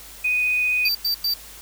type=tone with vibrato; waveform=sine; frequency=2489 Hz; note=D#7; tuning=in tune; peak=-18 dBFS; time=0.24-0.89 s; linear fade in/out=10 ms; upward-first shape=sine; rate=15 Hz; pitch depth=8 cents each way
type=tone bursts; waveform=square; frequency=4653 Hz; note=D8; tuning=17 cents flat; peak=-20 dBFS; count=3; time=0.85-1.34 s; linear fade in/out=5 ms; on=100 ms; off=95 ms
effects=added 50 Hz sine -48 dBFS peak until 1.61 s + white hiss -42 dBFS RMS until 1.61 s